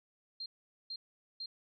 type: tone bursts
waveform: sine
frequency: 4186 Hz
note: C8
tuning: in tune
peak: -39 dBFS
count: 3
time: 0.4-1.46 s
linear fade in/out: 5 ms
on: 60 ms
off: 440 ms
effects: none